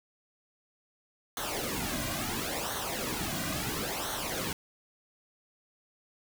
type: noise with flanger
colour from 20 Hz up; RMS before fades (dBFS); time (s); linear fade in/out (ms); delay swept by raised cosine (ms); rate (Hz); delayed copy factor
pink; -34; 1.37-4.53; 2; 0.4 to 2.3; 0.73; -0.7
effects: none